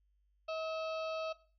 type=harmonic tone with a mistuned harmonic; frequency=640 Hz; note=D#5; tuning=49 cents sharp; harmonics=1 / 2 / 4 / 5 / 6 / 7 / 8 / 9; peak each=-37 / -44 / -46 / -54 / -54 / -53 / -63 / -65 dBFS; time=0.48-1.33 s; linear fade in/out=10 ms; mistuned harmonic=4; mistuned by=+44 cents; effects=noise-tail reverb RT60 0.4 s tail -17 dB re dry + added 50 Hz sine -70 dBFS peak until 1.58 s